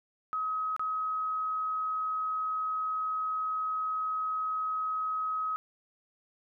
sine tone with dropouts, 1271 Hz, D#6, 36 cents sharp, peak -29 dBFS, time 0.33-5.56 s, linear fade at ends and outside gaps 0 ms, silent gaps 0.764-0.795 s, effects none

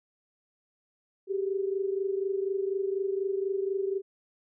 sine tone pair together, 385.7 / 409.8 Hz, G4 / G#4, -28 / -23 cents, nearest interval minor second, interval 105 cents, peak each -28 / -33 dBFS, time 1.27-4.02 s, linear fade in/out 50 ms, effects none

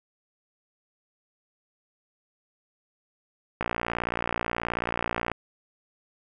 click train, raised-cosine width 0.5 ms, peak -12 dBFS, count 101, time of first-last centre 3.61-5.316 s, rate 58.6 Hz, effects none

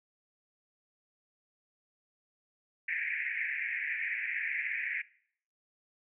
white band-pass noise, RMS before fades -35 dBFS, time 2.88-5.02 s, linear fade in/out 5 ms, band 1700 to 2400 Hz, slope 96 dB/octave, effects noise-tail reverb RT60 0.6 s tail -21 dB re dry

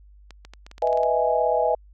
clicks, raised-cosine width 0.2 ms, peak -25 dBFS, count 11, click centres 0.307 / 0.45 / 0.536 / 0.665 / 0.714 / 0.781 / 0.822 / 0.873 / 0.929 / 0.974 / 1.033 s
sine chord, E major seventh, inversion second, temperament equal, 493.9 / 622.3 / 659.3 / 830.6 Hz, B4 / D#5 / E5 / G#5, 0 / 0 / 0 / 0 cents, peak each -24 dBFS, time 0.82-1.75 s, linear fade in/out 5 ms
effects added 50 Hz sine -47 dBFS peak until 1.93 s

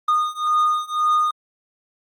triangle beating tone pair, 1227 / 1228.9 Hz, D#6 / D#6, -25 / -22 cents, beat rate 1.9 Hz, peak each -19 / -18 dBFS, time 0.08-1.31 s, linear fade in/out 5 ms, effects Opus 32 kbps

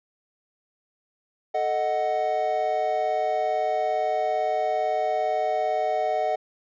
triangle chord, D# diminished, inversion second, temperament equal, 440 / 622.3 / 740 Hz, A4 / D#5 / F#5, 0 / 0 / 0 cents, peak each -29 / -24 / -23 dBFS, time 1.54-6.36 s, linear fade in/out 10 ms, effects resampled to 16000 Hz

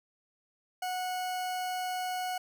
40% pulse tone, 734 Hz, F#5, 14 cents flat, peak -31 dBFS, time 0.82-2.38 s, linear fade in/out 5 ms, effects none

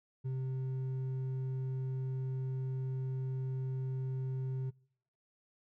sine tone with hard clipping, 130.81 Hz, C3, in tune, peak -35 dBFS, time 0.24-4.71 s, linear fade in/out 20 ms, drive 4 dB, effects noise-tail reverb RT60 0.7 s tail -26 dB re dry

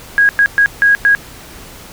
sine tone bursts at uneven times, 1645 Hz, G#6, 17 cents flat, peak -6 dBFS, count 5, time 0.18-0.29 / 0.39-0.46 / 0.58-0.66 / 0.82-0.95 / 1.05-1.15 s, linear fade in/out 0 ms, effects pink hiss -35 dBFS RMS until 1.92 s

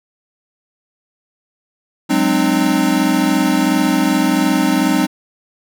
square chord, Ab dominant seventh, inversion third, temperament equal with one note detuned, 185 / 207.7 / 261.6 / 303.3 Hz, Gb3 / Ab3 / C4 / Eb4, 0 / 0 / 0 / -44 cents, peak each -21 / -21 / -18 / -17 dBFS, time 2.09-5.07 s, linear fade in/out 20 ms, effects none

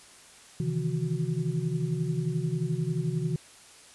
sine tone cluster, 132.2 / 155.5 / 166.8 / 367.2 Hz, C3 / D#3 / E3 / F#4, +18 / -1 / +21 / -13 cents, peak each -32 / -30 / -31 / -37 dBFS, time 0.6-3.36 s, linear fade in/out 2 ms, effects white hiss -52 dBFS RMS until 3.94 s + resampled to 24000 Hz

